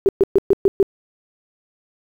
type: tone bursts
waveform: sine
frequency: 392 Hz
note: G4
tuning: in tune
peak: -9 dBFS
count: 6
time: 0.06-0.828 s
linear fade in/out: 0 ms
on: 28 ms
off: 120 ms
effects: 8-bit